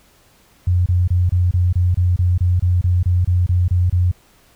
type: tone bursts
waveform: sine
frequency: 89.3 Hz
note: F2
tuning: 39 cents sharp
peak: -12 dBFS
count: 16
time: 0.67-4.115 s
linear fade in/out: 5 ms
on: 190 ms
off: 27 ms
effects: pink hiss -53 dBFS RMS until 4.55 s